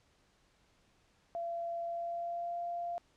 sine tone with pitch glide, 681 to 692.5 Hz, F5 to F5, -44 to -15 cents, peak -35 dBFS, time 1.35-2.98 s, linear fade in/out 0 ms, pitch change +29 cents, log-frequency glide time 1.82-2.6 s, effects pink hiss -70 dBFS RMS until 3.16 s + low-pass 7000 Hz 12 dB/octave

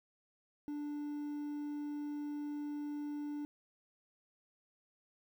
triangle tone with quantisation, 293.7 Hz, D4, in tune, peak -36 dBFS, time 0.68-3.45 s, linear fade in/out 0 ms, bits 11, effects none

